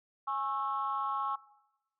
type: chord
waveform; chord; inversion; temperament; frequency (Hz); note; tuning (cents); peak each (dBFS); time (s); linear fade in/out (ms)
sine; C# minor; second; equal with one note detuned; 830.6 / 1092.8 / 1318.5; G#5 / C#6 / E6; 0 / -25 / 0; -36 / -33 / -37; 0.27-1.36; 10
effects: noise-tail reverb RT60 1.0 s tail -20 dB re dry + tanh soft clip ceiling -23 dBFS